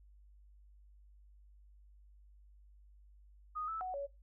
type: tone with pitch steps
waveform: sine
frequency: 1241 / 1313 / 741 / 562 Hz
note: D#6 / E6 / F#5 / C#5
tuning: -5 / -7 / +2 / +24 cents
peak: -37 dBFS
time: 3.55-4.07 s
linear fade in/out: 20 ms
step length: 130 ms
effects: noise-tail reverb RT60 0.2 s tail -17 dB re dry + added 50 Hz sine -58 dBFS peak until 4.22 s